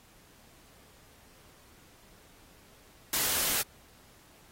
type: noise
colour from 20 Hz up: white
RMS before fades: -29 dBFS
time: 3.13-3.62 s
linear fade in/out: 2 ms
effects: pink hiss -59 dBFS RMS until 4.51 s + AAC 48 kbps